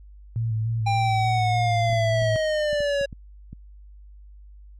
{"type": "tone with vibrato", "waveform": "sine", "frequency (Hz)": 112.1, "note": "A2", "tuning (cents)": 33, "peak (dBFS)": -22, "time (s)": [0.36, 2.36], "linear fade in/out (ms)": 0, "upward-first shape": "square", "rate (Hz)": 3.4, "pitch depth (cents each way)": 31}
{"type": "linear sweep", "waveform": "square", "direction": "down", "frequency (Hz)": [799, 555], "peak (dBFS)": -22, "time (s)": [0.86, 3.06], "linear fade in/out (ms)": 10}
{"type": "clicks", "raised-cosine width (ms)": 5, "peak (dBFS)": -26, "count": 8, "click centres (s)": [1.899, 1.93, 2.222, 2.73, 2.805, 3.012, 3.128, 3.53]}
{"effects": ["added 50 Hz sine -43 dBFS peak until 4.79 s", "low-pass 5000 Hz 12 dB/octave"]}